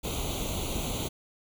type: noise with comb filter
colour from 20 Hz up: pink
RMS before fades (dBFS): -32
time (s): 0.03-1.09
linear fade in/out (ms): 20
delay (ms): 0.29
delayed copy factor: +0.9
effects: none